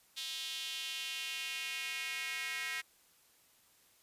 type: tone with high-pass filter sweep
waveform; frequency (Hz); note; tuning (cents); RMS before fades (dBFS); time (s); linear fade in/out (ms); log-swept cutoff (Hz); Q
square; 145.5; D3; -16; -40; 0.16-2.82; 20; 3500 to 2000; 3.1
effects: white hiss -67 dBFS RMS until 4.02 s + resampled to 32000 Hz